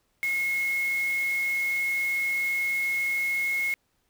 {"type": "tone in noise", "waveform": "sine", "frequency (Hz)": 2167, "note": "C#7", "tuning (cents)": -40, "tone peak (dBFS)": -24, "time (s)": [0.23, 3.74], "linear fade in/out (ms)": 0, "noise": "white", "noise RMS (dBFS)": -42, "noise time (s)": [0.23, 3.74], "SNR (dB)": 15, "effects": ["pink hiss -72 dBFS RMS until 4.09 s"]}